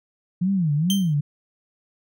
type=tone with vibrato; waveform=sine; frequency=169.1 Hz; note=E3; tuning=44 cents sharp; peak=-18 dBFS; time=0.41-1.21 s; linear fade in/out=10 ms; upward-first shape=sine; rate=2.3 Hz; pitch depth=270 cents each way
type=tone with exponential decay; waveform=sawtooth; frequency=3136 Hz; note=G7; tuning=in tune; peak=-17 dBFS; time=0.9-1.14 s; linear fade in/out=1 ms; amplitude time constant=52 ms
effects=none